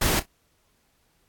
pink noise with echo, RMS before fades -22 dBFS, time 0.01-0.2 s, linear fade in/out 10 ms, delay 30 ms, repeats 2, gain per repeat -15 dB, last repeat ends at 0.26 s, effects pink hiss -67 dBFS RMS until 1.28 s + AAC 64 kbps

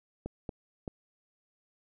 clicks, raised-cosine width 2 ms, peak -23 dBFS, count 3, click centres 0.26 / 0.492 / 0.878 s, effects none

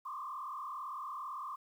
sine tone with frequency modulation, 1121 Hz, C#6, 19 cents sharp, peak -39 dBFS, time 0.05-1.56 s, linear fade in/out 10 ms, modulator 37.8 Hz, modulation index 2.5, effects 11-bit

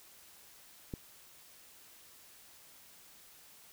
click, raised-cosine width 3 ms, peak -25 dBFS, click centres 0.938 s, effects white hiss -58 dBFS RMS until 3.72 s

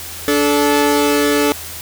sawtooth tone pair together, 290 / 434.5 Hz, D4 / A4, -22 / -22 cents, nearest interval perfect fifth, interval 700 cents, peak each -11 dBFS, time 0.28-1.52 s, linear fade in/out 0 ms, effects added 83 Hz sine -38 dBFS peak until 1.81 s + white hiss -30 dBFS RMS until 1.81 s

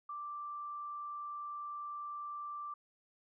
sine tone, 1175 Hz, D6, 1 cent sharp, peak -40 dBFS, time 0.09-2.74 s, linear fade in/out 5 ms, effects none

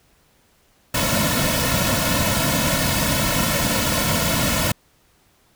pink noise with comb filter, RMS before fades -20 dBFS, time 0.94-4.72 s, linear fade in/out 5 ms, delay 2.5 ms, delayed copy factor -1, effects pink hiss -59 dBFS RMS until 5.55 s

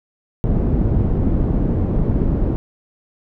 pink low-pass noise, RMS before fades -17 dBFS, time 0.44-2.56 s, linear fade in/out 0 ms, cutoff 310 Hz, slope 12 dB/octave, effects none

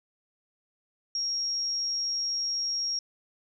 sine tone, 5588 Hz, F8, in tune, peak -27 dBFS, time 1.15-2.99 s, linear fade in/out 2 ms, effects none

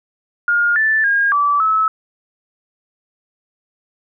sine tone with pitch steps, 1419 / 1759 / 1624 / 1157 / 1298 Hz, F6 / A6 / G#6 / D6 / E6, +27 / -1 / -39 / -26 / -27 cents, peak -12 dBFS, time 0.48-1.88 s, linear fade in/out 2 ms, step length 280 ms, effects none

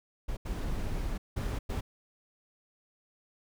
brown noise bursts at uneven times, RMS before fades -33 dBFS, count 4, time 0.28-0.37 / 0.45-1.18 / 1.36-1.59 / 1.69-1.81 s, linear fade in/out 10 ms, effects none

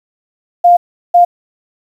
sine tone bursts at uneven times, 701 Hz, F5, 6 cents sharp, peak -3 dBFS, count 2, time 0.64-0.77 / 1.14-1.25 s, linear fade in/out 10 ms, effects 7-bit

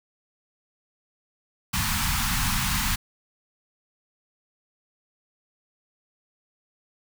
pink band-stop noise, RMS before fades -25 dBFS, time 1.73-2.96 s, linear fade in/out 10 ms, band 240 to 840 Hz, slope 48 dB/octave, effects none

